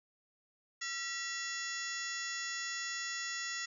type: harmonic tone with a mistuned harmonic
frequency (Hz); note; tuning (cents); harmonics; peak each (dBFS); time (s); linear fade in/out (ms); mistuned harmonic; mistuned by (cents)
680; F5; -46; 2 / 3 / 4 / 5 / 6 / 7 / 8 / 9 / 10; -47 / -40 / -48 / -48 / -50 / -50 / -46 / -51 / -44; 0.81-3.66; 10; 3; -86
effects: none